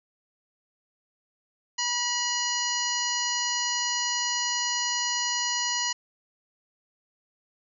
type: harmonic tone with a mistuned harmonic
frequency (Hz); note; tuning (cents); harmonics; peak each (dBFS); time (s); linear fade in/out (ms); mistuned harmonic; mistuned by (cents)
970; B5; -31; 1 / 2 / 3 / 4 / 5 / 6 / 7; -33 / -33 / -33 / -33 / -33 / -33 / -33; 1.78-5.93; 10; 4; +130
effects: none